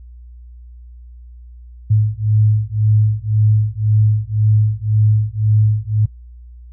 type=beating tone pair; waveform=sine; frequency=106.3 / 108.2 Hz; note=G#2 / A2; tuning=+41 / -29 cents; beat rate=1.9 Hz; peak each=-15 / -15 dBFS; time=1.9-6.06 s; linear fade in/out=10 ms; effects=noise-tail reverb RT60 0.1 s tail -19 dB re dry + added 60 Hz sine -35 dBFS peak until 6.72 s